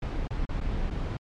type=noise with dropouts; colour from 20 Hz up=brown; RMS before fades=-29 dBFS; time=0.02-1.17 s; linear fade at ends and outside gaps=5 ms; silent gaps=0.275-0.305 / 0.454-0.49 / 0.603-0.61 / 0.902-0.907 s; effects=low-pass 4000 Hz 12 dB/octave + MP3 64 kbps